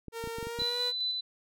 clicks, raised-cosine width 3 ms, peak -28 dBFS, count 8, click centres 0.083 / 0.24 / 0.274 / 0.385 / 0.428 / 0.47 / 0.589 / 0.619 s
sawtooth tone with pitch glide, 459.3 to 489.4 Hz, A#4 to B4, -26 to -16 cents, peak -32 dBFS, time 0.12-0.93 s, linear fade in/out 50 ms, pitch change +110 cents, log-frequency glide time 0.4-0.82 s
sine tone with tremolo, 4000 Hz, B7, 21 cents sharp, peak -28 dBFS, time 0.59-1.21 s, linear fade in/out 10 ms, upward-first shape square, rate 4.8 Hz, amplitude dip 30%
effects none

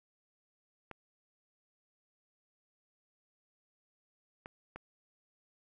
clicks, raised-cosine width 0.5 ms, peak -29 dBFS, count 3, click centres 0.913 / 4.459 / 4.76 s, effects none

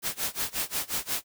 white noise with tremolo, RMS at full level -28 dBFS, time 0.02-1.24 s, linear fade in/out 50 ms, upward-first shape sine, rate 5.6 Hz, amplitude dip 95%, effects none

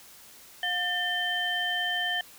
sine tone cluster, 717 / 1792 / 3104 Hz, F5 / A6 / G7, +45 / +31 / -18 cents, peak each -34 / -29 / -30 dBFS, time 0.63-2.21 s, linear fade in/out 2 ms, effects white hiss -51 dBFS RMS until 2.38 s

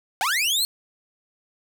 sawtooth linear sweep, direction up, 698.5 to 4356 Hz, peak -17 dBFS, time 0.21-0.65 s, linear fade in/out 0 ms, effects none

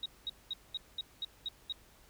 sine tone bursts, 3800 Hz, A#7, 33 cents sharp, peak -34 dBFS, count 8, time 0.03-1.724 s, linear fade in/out 2 ms, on 28 ms, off 210 ms, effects added 50 Hz sine -67 dBFS peak until 2.09 s + pink hiss -62 dBFS RMS until 2.09 s

